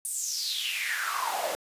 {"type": "noise with high-pass filter sweep", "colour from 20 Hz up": "pink", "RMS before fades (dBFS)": -31, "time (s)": [0.05, 1.55], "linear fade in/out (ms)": 0, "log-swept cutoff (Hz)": [9500, 540], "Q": 6.5, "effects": ["resampled to 32000 Hz"]}